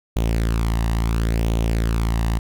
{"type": "tone with flanger", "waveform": "sawtooth", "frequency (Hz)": 56.3, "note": "A1", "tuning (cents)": 40, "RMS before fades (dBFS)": -20, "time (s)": [0.16, 2.39], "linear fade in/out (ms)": 5, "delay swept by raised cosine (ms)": [0.3, 1.07], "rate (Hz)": 0.72, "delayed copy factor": 0.55, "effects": []}